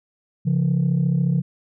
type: tone pair together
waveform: sine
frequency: 138.59 / 172.76 Hz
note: C#3 / F3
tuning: 0 / -18 cents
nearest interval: major third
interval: 382 cents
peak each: -18 dBFS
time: 0.45-1.42 s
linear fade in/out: 20 ms
effects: tanh soft clip ceiling -13 dBFS